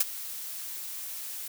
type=noise with ADSR envelope; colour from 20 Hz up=blue; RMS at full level=-21 dBFS; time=0-1.48 s; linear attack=6 ms; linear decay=26 ms; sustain=-17 dB; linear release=5 ms; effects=none